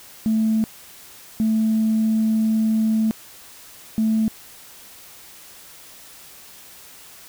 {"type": "tone bursts at uneven times", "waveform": "sine", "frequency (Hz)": 220, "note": "A3", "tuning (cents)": 0, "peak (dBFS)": -15, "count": 3, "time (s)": [[0.26, 0.64], [1.4, 3.11], [3.98, 4.28]], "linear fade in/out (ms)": 0, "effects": ["tanh soft clip ceiling -12 dBFS", "white hiss -44 dBFS RMS until 7.28 s"]}